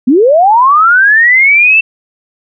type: linear sweep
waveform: sine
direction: up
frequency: 228.3 to 2687 Hz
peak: -3 dBFS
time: 0.07-1.81 s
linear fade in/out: 10 ms
effects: none